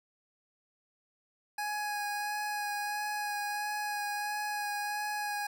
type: tone with vibrato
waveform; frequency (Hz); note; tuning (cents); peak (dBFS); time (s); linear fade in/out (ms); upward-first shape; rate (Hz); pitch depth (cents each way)
25% pulse; 830.6; G#5; 0; -29; 1.58-5.47; 5; sine; 1.5; 14
effects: none